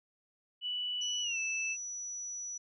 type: tone with pitch glide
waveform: sine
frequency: 2960 to 2637 Hz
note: F#7 to E7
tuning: 0 to 0 cents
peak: -33 dBFS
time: 0.61-1.77 s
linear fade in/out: 50 ms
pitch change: -200 cents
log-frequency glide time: 1.22-1.38 s
type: tone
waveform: sine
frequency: 5900 Hz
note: F#8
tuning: 6 cents flat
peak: -38 dBFS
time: 1.01-2.58 s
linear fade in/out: 10 ms
effects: none